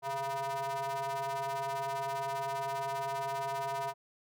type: ring-modulated tone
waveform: square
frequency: 138.59 Hz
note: C#3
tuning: in tune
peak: -31 dBFS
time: 0.02-3.94 s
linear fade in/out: 50 ms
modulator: 824 Hz
effects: none